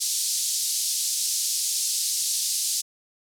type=band-pass noise; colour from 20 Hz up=pink; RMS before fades=-26 dBFS; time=0-2.82 s; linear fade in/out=20 ms; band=4600 to 11000 Hz; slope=24 dB/octave; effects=none